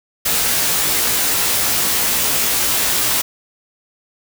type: noise with comb filter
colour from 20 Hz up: white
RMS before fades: -17 dBFS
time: 0.25-3.22 s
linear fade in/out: 10 ms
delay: 17 ms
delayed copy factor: +0.85
effects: none